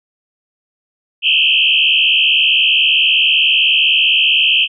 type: tone with frequency modulation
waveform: sine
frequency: 2876 Hz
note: F#7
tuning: 50 cents flat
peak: -9 dBFS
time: 1.22-4.68 s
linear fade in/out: 50 ms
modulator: 75.5 Hz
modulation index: 4.2
effects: none